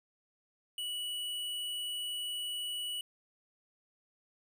square tone, 2943 Hz, F#7, 10 cents flat, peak -36 dBFS, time 0.78-3.01 s, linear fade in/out 2 ms, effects 11-bit

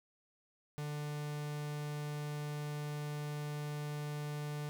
45% pulse tone, 148.1 Hz, D3, 15 cents sharp, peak -38 dBFS, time 0.78-4.69 s, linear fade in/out 0 ms, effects none

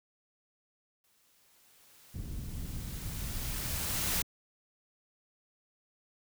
white noise with exponential growth, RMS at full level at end -31 dBFS, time 1.04-4.22 s, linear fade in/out 1 ms, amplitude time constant 690 ms
pink low-pass noise, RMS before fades -39 dBFS, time 2.14-4.23 s, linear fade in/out 10 ms, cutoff 170 Hz, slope 12 dB/octave
effects none

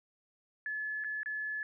sine tone with dropouts, 1718 Hz, A6, 42 cents flat, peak -34 dBFS, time 0.66-1.63 s, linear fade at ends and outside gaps 1 ms, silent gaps 1.039-1.045 / 1.232-1.259 s, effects none

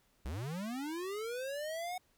square linear sweep, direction up, 54.7 to 740 Hz, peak -38 dBFS, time 0.25-1.98 s, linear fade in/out 5 ms, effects pink hiss -72 dBFS RMS until 2.17 s

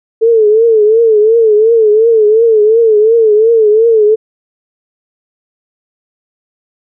sine tone with vibrato, 440.9 Hz, A4, 4 cents sharp, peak -4 dBFS, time 0.21-4.16 s, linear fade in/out 20 ms, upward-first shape triangle, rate 2.8 Hz, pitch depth 110 cents each way, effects none

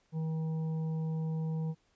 harmonic tone, 159.7 Hz, D#3, 45 cents sharp, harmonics 1 / 3 / 5 / 6, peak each -31 / -46 / -55 / -57 dBFS, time 0.12-1.75 s, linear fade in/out 50 ms, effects pink hiss -72 dBFS RMS until 1.95 s + resampled to 16000 Hz

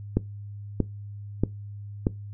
click train, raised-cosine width 3 ms, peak -8 dBFS, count 4, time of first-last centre 0.17-2.069 s, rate 1.58 Hz, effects noise-tail reverb RT60 0.2 s tail -20 dB re dry + added 102 Hz sine -36 dBFS peak until 2.33 s

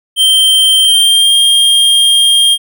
square tone with pitch glide, 3136 to 3215 Hz, G7 to G7, 0 to +43 cents, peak -6 dBFS, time 0.16-2.58 s, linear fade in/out 50 ms, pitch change +43 cents, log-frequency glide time 0.8-1.36 s, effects none

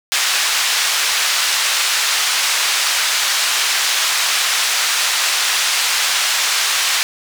white band-pass noise, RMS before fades -17 dBFS, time 0.12-7.03 s, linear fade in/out 0 ms, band 1100 to 5800 Hz, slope 12 dB/octave, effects none

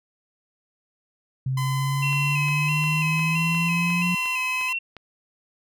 sine exponential sweep, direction up, 130.5 to 177.6 Hz, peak -22 dBFS, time 1.46-4.15 s, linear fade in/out 5 ms
sawtooth tone, 1020 Hz, C6, 44 cents flat, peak -25 dBFS, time 1.57-4.73 s, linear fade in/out 5 ms
sine tone with vibrato, 2637 Hz, E7, in tune, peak -24 dBFS, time 2.02-4.79 s, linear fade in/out 10 ms, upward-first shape square, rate 1.5 Hz, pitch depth 53 cents each way
click train, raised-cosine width 0.3 ms, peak -24 dBFS, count 9, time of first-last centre 2.13-4.967 s, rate 2.82 Hz
effects none

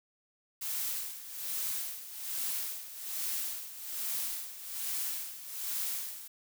blue noise with tremolo, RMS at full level -34 dBFS, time 0.61-6.28 s, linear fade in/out 10 ms, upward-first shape sine, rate 1.2 Hz, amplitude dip 75%, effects none

